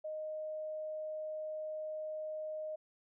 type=tone; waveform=sine; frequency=620 Hz; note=D#5; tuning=6 cents flat; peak=-38 dBFS; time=0.04-2.76 s; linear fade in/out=10 ms; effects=none